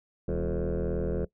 sine tone with frequency modulation, 185 Hz, F#3, in tune, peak -24 dBFS, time 0.28-1.25 s, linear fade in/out 5 ms, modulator 83.1 Hz, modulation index 4.1, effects noise-tail reverb RT60 0.1 s tail -20 dB re dry + tanh soft clip ceiling -25 dBFS

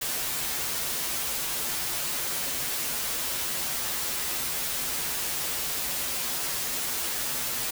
white noise with comb filter, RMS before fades -30 dBFS, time 0.01-7.71 s, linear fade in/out 10 ms, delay 10 ms, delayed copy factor -0.7, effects none

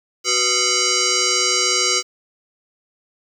sine tone with frequency modulation, 372.4 Hz, F#4, 11 cents sharp, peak -15 dBFS, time 0.24-2.03 s, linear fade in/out 50 ms, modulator 867 Hz, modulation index 7.7, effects 8-bit

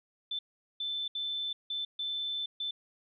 sine tone bursts at uneven times, 3529 Hz, A7, 4 cents sharp, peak -32 dBFS, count 6, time 0.31-0.39 / 0.8-1.08 / 1.15-1.53 / 1.7-1.85 / 1.99-2.46 / 2.6-2.71 s, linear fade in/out 5 ms, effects none

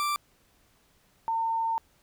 40% pulse / sine tone pair in turn, 1174.7 / 906.8 Hz, D6 / A#5, 0 / -48 cents, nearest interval major third, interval 448 cents, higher first, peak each -25 dBFS, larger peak neither, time 0-0.16 / 1.28-1.78 s, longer second, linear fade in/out 0 ms, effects pink hiss -65 dBFS RMS until 2.02 s

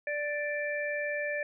harmonic tone, 587.3 Hz, D5, in tune, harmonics 1 / 3 / 4, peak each -33 / -34 / -38 dBFS, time 0.07-1.43 s, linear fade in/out 2 ms, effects none

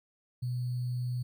sine tone with sample-and-hold, 123.9 Hz, B2, 6 cents sharp, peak -30 dBFS, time 0.42-1.23 s, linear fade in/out 10 ms, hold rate 4410 Hz, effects none

